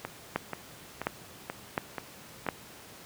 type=two click trains; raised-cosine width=0.5 ms; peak=-12 / -18 dBFS; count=4 / 6; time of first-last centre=0.36-2.488 / 0.05-2.465 s; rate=1.41 / 2.07 Hz; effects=pink hiss -49 dBFS RMS until 3.05 s + high-pass 100 Hz 12 dB/octave